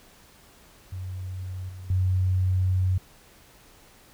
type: tone with level steps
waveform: sine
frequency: 92.7 Hz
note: F#2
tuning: 4 cents sharp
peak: -31 / -37 / -20 dBFS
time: 0.92-2.98 s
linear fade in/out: 5 ms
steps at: 1.69 / 1.9 s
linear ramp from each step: 2 ms
effects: pink hiss -54 dBFS RMS until 4.13 s